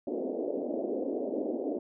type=band-pass noise; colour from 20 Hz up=pink; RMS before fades=-33 dBFS; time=0.07-1.79 s; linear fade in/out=2 ms; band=250 to 620 Hz; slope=48 dB/octave; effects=none